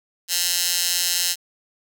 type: tone with high-pass filter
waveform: 15% pulse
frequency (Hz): 175.8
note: F3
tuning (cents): +12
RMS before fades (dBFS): -22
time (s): 0.28-1.36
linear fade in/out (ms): 50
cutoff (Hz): 4600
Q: 1
effects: none